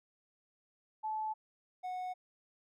sine / triangle tone pair in turn, 867 / 734.1 Hz, A5 / F#5, -26 / -14 cents, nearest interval minor third, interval 288 cents, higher first, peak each -34 / -35 dBFS, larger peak first, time 1.03-1.34 / 1.83-2.14 s, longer neither, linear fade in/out 20 ms, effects none

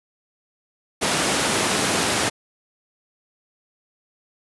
pink high-pass noise, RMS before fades -21 dBFS, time 1.01-2.3 s, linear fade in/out 20 ms, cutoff 190 Hz, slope 12 dB/octave, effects resampled to 24000 Hz

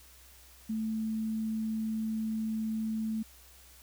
sine tone, 220 Hz, A3, in tune, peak -30 dBFS, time 0.69-3.23 s, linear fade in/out 10 ms, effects added 63 Hz sine -58 dBFS peak until 3.82 s + white hiss -57 dBFS RMS until 3.82 s

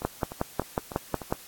two click trains, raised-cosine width 1 ms, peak -22 / -10 dBFS, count 5 / 8, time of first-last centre 0.02-1.218 / 0.05-1.325 s, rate 3.34 / 5.49 Hz, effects white hiss -48 dBFS RMS until 1.47 s + AAC 64 kbps

